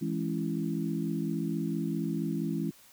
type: harmonic tone with a mistuned harmonic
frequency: 55.2 Hz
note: A1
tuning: 6 cents sharp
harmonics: 3 / 4 / 5 / 6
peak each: -33 / -34 / -35 / -36 dBFS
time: 0.01-2.71 s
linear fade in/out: 10 ms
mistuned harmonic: 4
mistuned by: -87 cents
effects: white hiss -57 dBFS RMS until 2.92 s